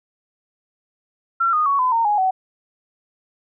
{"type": "tone with pitch steps", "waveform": "sine", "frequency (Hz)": [1359, 1231.9, 1116.7, 1012.2, 917.6, 831.7, 754], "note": ["F6", "D#6", "C#6", "B5", "A#5", "G#5", "F#5"], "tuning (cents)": [-48, -18, 12, 42, -28, 2, 32], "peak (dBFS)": -15, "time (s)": [1.4, 2.31], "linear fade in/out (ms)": 10, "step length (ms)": 130, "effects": []}